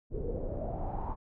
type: noise with low-pass filter sweep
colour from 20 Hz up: brown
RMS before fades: -35 dBFS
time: 0.1-1.16 s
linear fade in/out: 50 ms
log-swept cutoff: 400 to 1000 Hz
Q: 7.2
effects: none